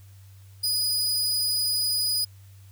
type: tone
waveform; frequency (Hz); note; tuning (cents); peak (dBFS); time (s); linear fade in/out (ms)
sawtooth; 4956; D#8; -8; -20; 0.63-2.25; 10
effects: added 97 Hz sine -46 dBFS peak until 2.71 s + white hiss -60 dBFS RMS until 2.71 s